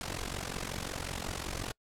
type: noise with amplitude modulation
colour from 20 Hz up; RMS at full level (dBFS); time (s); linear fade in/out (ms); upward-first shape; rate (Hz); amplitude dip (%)
pink; -34; 0.01-1.72; 0; sine; 45.5; 85
effects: noise-tail reverb RT60 0.1 s tail -26 dB re dry + low-pass 10000 Hz 12 dB/octave